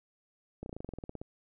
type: slowing click train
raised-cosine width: 2 ms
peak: -27 dBFS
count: 14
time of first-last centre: 0.63-1.215 s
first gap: 31 ms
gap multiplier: 1.06
effects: none